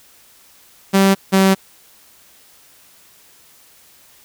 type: tone pair in turn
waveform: sawtooth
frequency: 194.4 / 192.06 Hz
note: G3 / G3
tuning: -14 / -35 cents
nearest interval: unison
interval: 21 cents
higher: first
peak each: -6 dBFS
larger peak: neither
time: 0.93-1.15 / 1.32-1.55 s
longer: second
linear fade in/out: 20 ms
effects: white hiss -49 dBFS RMS until 4.24 s